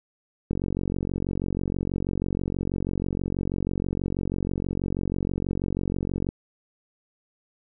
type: click train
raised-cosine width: 3 ms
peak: -14 dBFS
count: 268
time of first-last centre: 0.51-6.289 s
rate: 46.2 Hz
effects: none